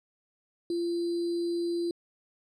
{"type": "tone with sample-and-hold", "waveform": "sine", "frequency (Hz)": 342.6, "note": "F4", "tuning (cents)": -33, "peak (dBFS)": -27, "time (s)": [0.7, 1.91], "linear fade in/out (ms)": 2, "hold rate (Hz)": 4410, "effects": ["low-pass 7000 Hz 12 dB/octave"]}